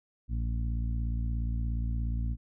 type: harmonic tone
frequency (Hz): 57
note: A#1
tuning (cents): -38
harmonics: 1 / 2 / 3 / 4 / 5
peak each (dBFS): -29 / -35 / -48 / -42 / -50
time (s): 0.28-2.37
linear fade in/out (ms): 50
effects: none